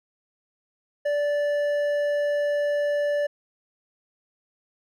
triangle tone with hard clipping, 583 Hz, D5, 13 cents flat, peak -23 dBFS, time 1.05-3.27 s, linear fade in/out 10 ms, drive 10 dB, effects none

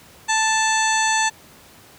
harmonic tone, 880 Hz, A5, in tune, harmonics 1 / 2 / 3 / 4 / 5 / 7 / 8 / 9, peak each -20 / -22 / -27 / -29 / -30 / -26 / -31 / -29 dBFS, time 0.28-1.3 s, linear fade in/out 20 ms, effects pink hiss -47 dBFS RMS until 1.98 s + high-pass 80 Hz 12 dB/octave

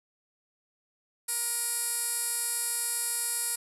15% pulse tone with band-pass filter, 472.5 Hz, A#4, 23 cents sharp, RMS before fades -31 dBFS, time 1.28-3.56 s, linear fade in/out 10 ms, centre 10000 Hz, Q 5.7, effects none

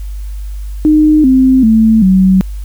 sine tone with pitch steps, 306.4 / 260.6 / 221.7 / 188.61 Hz, D#4 / C4 / A3 / F#3, -27 / -7 / +13 / +33 cents, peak -4 dBFS, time 0.85-2.41 s, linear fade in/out 0 ms, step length 390 ms, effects added 50 Hz sine -19 dBFS peak until 2.64 s + white hiss -44 dBFS RMS until 2.64 s

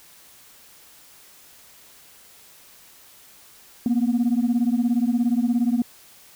sine beating tone pair, 232.3 / 249.3 Hz, A#3 / B3, -6 / +16 cents, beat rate 17 Hz, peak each -19 / -20 dBFS, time 3.86-5.82 s, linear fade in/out 2 ms, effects tanh soft clip ceiling -14 dBFS + white hiss -50 dBFS RMS until 6.35 s

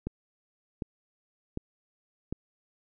click train, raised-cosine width 3 ms, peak -19 dBFS, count 4, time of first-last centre 0.07-2.326 s, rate 1.33 Hz, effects none

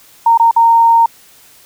sine tone with dropouts, 922 Hz, A#5, 19 cents flat, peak -5 dBFS, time 0.26-1.06 s, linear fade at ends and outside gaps 5 ms, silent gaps 0.376-0.397 / 0.512-0.562 s, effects white hiss -44 dBFS RMS until 1.65 s

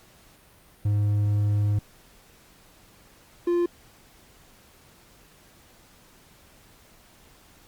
triangle tone pair in turn, 103.4 / 347.8 Hz, G#2 / F4, -7 / -7 cents, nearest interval octave + major sixth, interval 2100 cents, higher second, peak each -18 dBFS, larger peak neither, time 0.85-1.79 / 3.47-3.66 s, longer first, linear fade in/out 5 ms, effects pink hiss -55 dBFS RMS until 7.67 s + Opus 48 kbps

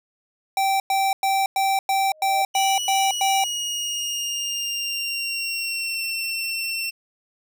square tone bursts, 778 Hz, G5, 13 cents flat, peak -19 dBFS, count 9, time 0.57-3.44 s, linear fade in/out 2 ms, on 230 ms, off 100 ms
sine tone with exponential growth, 622.3 Hz, D#5, in tune, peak -27 dBFS, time 1.96-2.42 s, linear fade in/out 2 ms, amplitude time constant 100 ms
25% pulse tone with pitch glide, 2933 to 2705 Hz, F#7 to E7, -16 to +44 cents, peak -21 dBFS, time 2.54-6.91 s, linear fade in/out 20 ms, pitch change -140 cents, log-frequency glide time 2.94-6.02 s
effects none

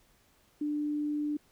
sine tone, 296.6 Hz, D4, 17 cents sharp, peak -29 dBFS, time 0.61-1.37 s, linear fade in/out 5 ms, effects pink hiss -66 dBFS RMS until 1.51 s

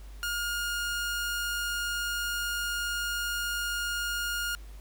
sawtooth tone, 1421 Hz, F6, 30 cents sharp, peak -26 dBFS, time 0.23-4.55 s, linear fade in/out 0 ms, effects added 50 Hz sine -42 dBFS peak until 4.8 s + pink hiss -57 dBFS RMS until 4.8 s

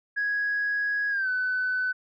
sine tone with pitch glide, 1661.2 to 1505.8 Hz, G#6 to F#6, 0 to +30 cents, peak -23 dBFS, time 0.16-1.93 s, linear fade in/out 20 ms, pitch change -170 cents, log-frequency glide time 1.1-1.29 s, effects tanh soft clip ceiling -20 dBFS

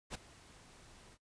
pink noise with ADSR envelope, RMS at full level -40 dBFS, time 0.1-1.18 s, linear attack 46 ms, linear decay 12 ms, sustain -19 dB, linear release 52 ms, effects noise-tail reverb RT60 0.1 s tail -20 dB re dry + resampled to 22050 Hz

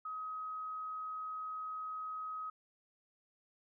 sine tone, 1266 Hz, D#6, 30 cents sharp, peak -39 dBFS, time 0.05-2.5 s, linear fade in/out 5 ms, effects none

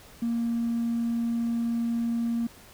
sine tone with hard clipping, 233.1 Hz, A#3, in tune, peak -25 dBFS, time 0.22-2.47 s, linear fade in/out 5 ms, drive 1 dB, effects pink hiss -51 dBFS RMS until 2.73 s

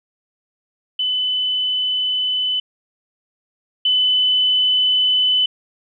sine tone pair in turn, 3011 / 3011 Hz, F#7 / F#7, +30 / +30 cents, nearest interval unison, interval 0 cents, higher neither, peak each -17 / -13 dBFS, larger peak second, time 0.99-2.6 / 3.85-5.46 s, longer neither, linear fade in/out 5 ms, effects none

